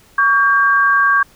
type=tone pair together; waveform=sine; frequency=1130 / 1600 Hz; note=C#6 / G6; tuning=+33 / +35 cents; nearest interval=tritone; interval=602 cents; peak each=-13 / -12 dBFS; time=0.18-1.23 s; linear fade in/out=5 ms; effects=pink hiss -49 dBFS RMS until 1.35 s